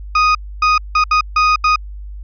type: tone bursts at uneven times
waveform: 35% pulse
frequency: 1244.5 Hz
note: D#6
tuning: in tune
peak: -8 dBFS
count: 6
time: 0.15-0.35 / 0.62-0.78 / 0.95-1.04 / 1.11-1.21 / 1.36-1.56 / 1.64-1.76 s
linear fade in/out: 5 ms
effects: added 50 Hz sine -27 dBFS peak until 2.23 s + resampled to 11025 Hz